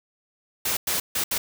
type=noise bursts at uneven times; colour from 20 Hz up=white; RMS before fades=-25 dBFS; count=4; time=0.65-0.77 / 0.87-1 / 1.15-1.24 / 1.31-1.38 s; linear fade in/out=5 ms; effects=none